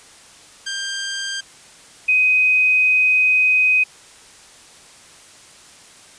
15% pulse / sine tone pair in turn, 1588 / 2510 Hz, G6 / D#7, +22 / +15 cents, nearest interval minor sixth, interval 793 cents, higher second, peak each -17 / -12 dBFS, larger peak second, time 0.66-1.41 / 2.08-3.84 s, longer second, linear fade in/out 10 ms, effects white hiss -45 dBFS RMS until 6.18 s + resampled to 22050 Hz

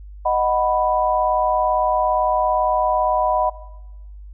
sine chord, B major, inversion first, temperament equal, 622.3 / 740 / 987.8 Hz, D#5 / F#5 / B5, 0 / 0 / 0 cents, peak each -20 dBFS, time 0.25-3.5 s, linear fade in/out 10 ms, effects noise-tail reverb RT60 1.0 s tail -17 dB re dry + added 50 Hz sine -35 dBFS peak until 4.33 s

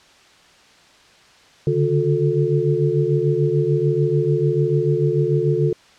sine tone cluster, 141.1 / 147.9 / 359.2 / 440.6 Hz, C#3 / D3 / F4 / A4, +31 / +13 / +49 / +2 cents, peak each -21 dBFS, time 1.67-5.73 s, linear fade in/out 2 ms, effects white hiss -50 dBFS RMS until 5.98 s + low-pass 5000 Hz 12 dB/octave

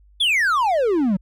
triangle exponential sweep, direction down, 3557 to 178.9 Hz, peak -14 dBFS, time 0.2-1.17 s, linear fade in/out 10 ms, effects added 50 Hz sine -49 dBFS peak until 1.21 s

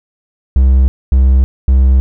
triangle tone bursts, 65.41 Hz, C2, in tune, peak -3 dBFS, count 3, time 0.56-2 s, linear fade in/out 0 ms, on 320 ms, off 240 ms, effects none

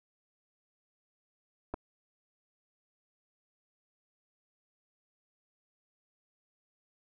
clicks, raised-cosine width 1 ms, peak -23 dBFS, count 2, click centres 1.739 / 1.742 s, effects none

